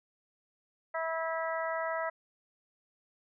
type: harmonic tone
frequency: 325.6 Hz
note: E4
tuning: 21 cents flat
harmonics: 2 / 3 / 4 / 5 / 6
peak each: -34 / -38 / -38 / -42 / -40 dBFS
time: 0.94-2.1 s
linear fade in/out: 10 ms
effects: none